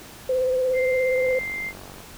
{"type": "tone with vibrato", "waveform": "sine", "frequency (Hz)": 512, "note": "C5", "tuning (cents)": -38, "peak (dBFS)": -19, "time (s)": [0.29, 1.39], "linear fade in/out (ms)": 5, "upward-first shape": "triangle", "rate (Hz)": 17, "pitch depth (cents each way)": 34}
{"type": "tone", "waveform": "sine", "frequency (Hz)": 2093, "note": "C7", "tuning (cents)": 0, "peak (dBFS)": -27, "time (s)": [0.73, 1.73], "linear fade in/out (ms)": 50}
{"type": "click train", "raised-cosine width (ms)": 1, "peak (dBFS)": -28, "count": 41, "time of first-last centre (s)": [1.16, 2.004], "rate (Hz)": 47.4}
{"effects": ["pink hiss -43 dBFS RMS until 2.17 s"]}